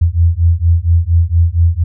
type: beating tone pair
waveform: sine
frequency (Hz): 82.41 / 86.71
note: E2 / F2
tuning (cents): 0 / -12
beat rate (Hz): 4.3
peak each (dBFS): -11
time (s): 0.01-1.84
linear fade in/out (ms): 10
effects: none

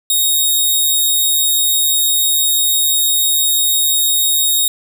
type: tone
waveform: 10% pulse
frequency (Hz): 3751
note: A#7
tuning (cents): +10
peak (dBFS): -4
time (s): 0.1-4.68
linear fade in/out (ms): 2
effects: none

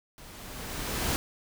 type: noise with level ramp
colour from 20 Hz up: pink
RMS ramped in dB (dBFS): -49 to -27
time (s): 0.18-1.16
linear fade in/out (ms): 0
effects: none

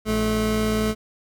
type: tone pair together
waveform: 25% pulse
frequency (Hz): 57 / 216.4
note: A#1 / A3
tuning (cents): -38 / -29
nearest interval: octave + major seventh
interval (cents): 2309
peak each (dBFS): -24 / -17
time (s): 0.05-0.95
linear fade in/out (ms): 50
effects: none

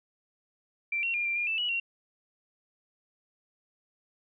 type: tone with pitch steps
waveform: sine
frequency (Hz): 2351 / 2736 / 2407 / 2367 / 2415 / 2648 / 2928 / 2747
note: D7 / F7 / D7 / D7 / D7 / E7 / F#7 / F7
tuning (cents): +1 / -36 / +42 / +13 / +48 / +7 / -19 / -29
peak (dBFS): -27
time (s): 0.92-1.8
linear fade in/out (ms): 5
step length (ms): 110
effects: none

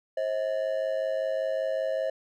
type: ring-modulated tone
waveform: triangle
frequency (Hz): 586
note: D5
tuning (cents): -4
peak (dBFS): -21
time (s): 0.17-2.1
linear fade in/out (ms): 5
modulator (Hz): 52.6
effects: none

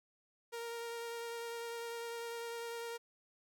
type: tone with vibrato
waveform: sawtooth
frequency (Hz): 466.2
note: A#4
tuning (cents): 0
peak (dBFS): -37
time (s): 0.52-2.98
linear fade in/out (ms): 20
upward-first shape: sine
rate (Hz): 10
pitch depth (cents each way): 13
effects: none

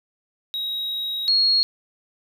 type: tone pair in turn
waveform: triangle / sine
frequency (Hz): 3812 / 4302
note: A#7 / C8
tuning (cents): +38 / +47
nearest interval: major second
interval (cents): 209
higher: second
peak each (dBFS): -23 / -15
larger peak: second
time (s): 0.54-1.28 / 1.28-1.63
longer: first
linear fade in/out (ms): 0
effects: none

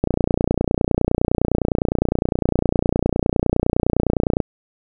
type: click train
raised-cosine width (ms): 2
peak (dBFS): -3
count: 131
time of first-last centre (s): 0.04-4.402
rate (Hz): 29.8
effects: none

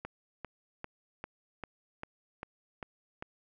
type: click train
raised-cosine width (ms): 0.5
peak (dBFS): -24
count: 9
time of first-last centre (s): 0.05-3.225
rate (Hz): 2.52
effects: none

